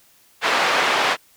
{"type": "band-pass noise", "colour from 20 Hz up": "pink", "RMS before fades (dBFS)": -19, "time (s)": [0.41, 1.17], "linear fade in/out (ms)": 50, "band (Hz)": [670, 3100], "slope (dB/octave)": 12, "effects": ["white hiss -55 dBFS RMS until 1.36 s"]}